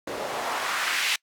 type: noise with band-pass filter sweep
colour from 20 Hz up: white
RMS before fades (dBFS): -28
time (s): 0.07-1.16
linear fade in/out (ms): 5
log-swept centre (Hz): 410 to 2700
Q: 1.5
effects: noise-tail reverb RT60 0.1 s tail -25 dB re dry